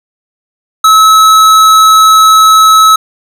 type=tone with hard clipping; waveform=sine; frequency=1294 Hz; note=E6; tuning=32 cents flat; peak=-3 dBFS; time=0.84-2.96 s; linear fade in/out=5 ms; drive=15 dB; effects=none